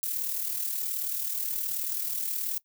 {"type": "noise with amplitude modulation", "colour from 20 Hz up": "violet", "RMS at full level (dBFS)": -29, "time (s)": [0.03, 2.58], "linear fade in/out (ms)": 0, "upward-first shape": "sine", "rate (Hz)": 38.7, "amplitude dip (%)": 50, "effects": ["noise-tail reverb RT60 0.1 s tail -20 dB re dry"]}